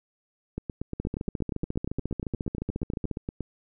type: two click trains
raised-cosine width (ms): 3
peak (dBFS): -18 / -17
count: 25 / 31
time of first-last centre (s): 0.58-3.407 / 1-3.113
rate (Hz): 8.49 / 14.2
effects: none